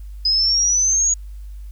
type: exponential sweep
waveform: sine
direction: up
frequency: 5010 to 6780 Hz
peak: -14 dBFS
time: 0.25-1.14 s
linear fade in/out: 5 ms
effects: added 50 Hz sine -31 dBFS peak until 1.71 s + white hiss -59 dBFS RMS until 1.71 s